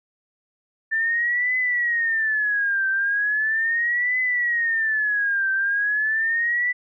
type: tone with vibrato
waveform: sine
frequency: 1774 Hz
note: A6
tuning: 14 cents sharp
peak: -19 dBFS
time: 0.91-6.73 s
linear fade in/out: 20 ms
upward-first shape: triangle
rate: 0.38 Hz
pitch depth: 230 cents each way
effects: none